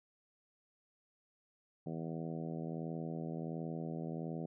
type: harmonic tone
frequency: 81.4 Hz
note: E2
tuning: 21 cents flat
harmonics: 2 / 3 / 4 / 5 / 6 / 7 / 8 / 9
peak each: -41 / -45 / -47 / -49 / -51 / -52 / -53 / -54 dBFS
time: 1.86-4.46 s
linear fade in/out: 5 ms
effects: none